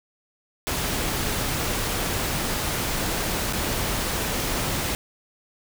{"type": "noise with dropouts", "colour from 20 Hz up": "pink", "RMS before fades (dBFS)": -26, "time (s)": [0.67, 4.95], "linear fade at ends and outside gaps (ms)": 0, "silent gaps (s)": [3.526, 3.533], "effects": []}